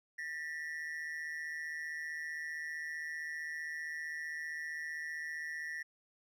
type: ring-modulated tone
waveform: triangle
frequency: 1864.7 Hz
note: A#6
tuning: in tune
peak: -34 dBFS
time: 0.18-5.83 s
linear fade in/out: 10 ms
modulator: 77.7 Hz
effects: none